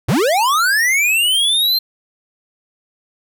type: linear sweep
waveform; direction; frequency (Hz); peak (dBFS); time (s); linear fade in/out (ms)
square; up; 82.4 to 4186; -13; 0.08-1.79; 10
effects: none